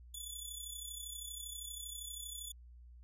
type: tone with amplitude modulation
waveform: 10% pulse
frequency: 3452 Hz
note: A7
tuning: 34 cents flat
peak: -33 dBFS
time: 0.14-2.52 s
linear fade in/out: 5 ms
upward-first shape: sine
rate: 32.6 Hz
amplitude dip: 60%
effects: added 60 Hz sine -53 dBFS peak until 3.03 s + resampled to 32000 Hz